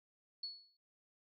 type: tone with exponential decay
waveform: sine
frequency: 4396 Hz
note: C#8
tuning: 15 cents flat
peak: -38 dBFS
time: 0.43-0.77 s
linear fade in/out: 5 ms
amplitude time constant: 72 ms
effects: noise-tail reverb RT60 0.1 s tail -23 dB re dry